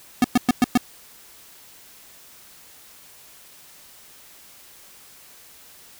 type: tone bursts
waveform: square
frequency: 246.9 Hz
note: B3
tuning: in tune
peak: -13 dBFS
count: 5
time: 0.22-0.775 s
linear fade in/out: 2 ms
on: 23 ms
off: 110 ms
effects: white hiss -48 dBFS RMS until 5.99 s